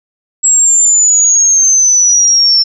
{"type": "exponential sweep", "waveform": "sine", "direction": "down", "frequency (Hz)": [7690, 5360], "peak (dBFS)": -5, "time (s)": [0.43, 2.64], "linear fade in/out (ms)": 20, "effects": []}